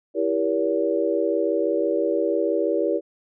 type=chord; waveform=sine; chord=E diminished seventh; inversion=none; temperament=just; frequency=329.6 / 395.6 / 474.7 / 569.6 Hz; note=E4 / G4 / Bb4 / Db5; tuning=0 / +16 / +31 / +47 cents; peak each=-25 dBFS; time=0.14-3.01 s; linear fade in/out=50 ms; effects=none